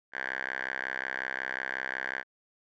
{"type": "tone with band-pass filter", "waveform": "5% pulse", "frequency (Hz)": 65.5, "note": "C2", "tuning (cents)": 2, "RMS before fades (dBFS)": -35, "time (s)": [0.12, 2.24], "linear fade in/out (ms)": 50, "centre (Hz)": 1600, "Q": 6.9, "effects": ["resampled to 16000 Hz"]}